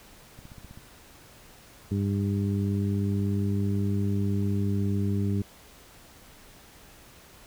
click train, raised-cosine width 5 ms, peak -33 dBFS, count 7, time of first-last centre 0.39-0.775 s, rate 15.6 Hz
harmonic tone, 99.8 Hz, G2, 32 cents sharp, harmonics 1 / 2 / 3 / 4, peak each -26 / -28 / -35 / -37 dBFS, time 1.91-5.42 s, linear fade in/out 5 ms
effects pink hiss -52 dBFS RMS until 7.46 s

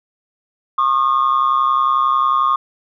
sine tone pair together, 1085 / 1216.1 Hz, C#6 / D#6, -37 / -40 cents, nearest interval major second, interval 197 cents, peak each -14 dBFS, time 0.78-2.56 s, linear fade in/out 5 ms, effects tanh soft clip ceiling -8 dBFS

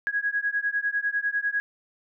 sine beating tone pair, 1652 / 1662 Hz, G#6 / G#6, -10 / +1 cents, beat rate 10 Hz, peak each -27 dBFS, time 0.07-1.6 s, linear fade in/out 0 ms, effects none

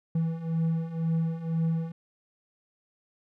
triangle beating tone pair, 162.3 / 164.3 Hz, E3 / E3, -27 / -5 cents, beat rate 2 Hz, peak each -29 / -25 dBFS, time 0.15-1.92 s, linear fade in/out 5 ms, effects none

